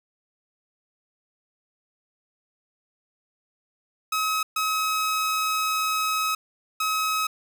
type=tone bursts at uneven times; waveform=sawtooth; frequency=1277 Hz; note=D#6; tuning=45 cents sharp; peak=-19 dBFS; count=3; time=4.12-4.43 / 4.56-6.35 / 6.8-7.27 s; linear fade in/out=5 ms; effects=none